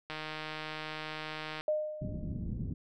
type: click train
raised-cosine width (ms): 0.3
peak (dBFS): -23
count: 235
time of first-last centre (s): 0.1-1.61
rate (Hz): 155
type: tone with exponential decay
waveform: sine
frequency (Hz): 611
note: D#5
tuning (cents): -32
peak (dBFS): -25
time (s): 1.68-2.47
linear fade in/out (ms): 2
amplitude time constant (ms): 170
type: low-pass noise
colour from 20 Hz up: white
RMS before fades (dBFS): -37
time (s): 2.01-2.74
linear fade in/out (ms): 10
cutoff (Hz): 220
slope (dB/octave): 24
effects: none